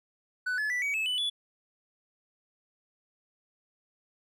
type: tone with pitch steps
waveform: triangle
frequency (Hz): 1494 / 1716.2 / 1971.3 / 2264 / 2601 / 2988 / 3432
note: F#6 / A6 / B6 / C#7 / E7 / F#7 / A7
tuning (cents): +16 / -44 / -4 / +36 / -24 / +16 / -44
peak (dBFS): -26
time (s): 0.46-1.3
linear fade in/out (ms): 10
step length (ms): 120
effects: none